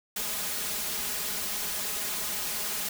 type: noise with comb filter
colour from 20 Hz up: white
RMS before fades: -32 dBFS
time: 0.16-2.89 s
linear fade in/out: 5 ms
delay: 4.8 ms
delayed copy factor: +0.9
effects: none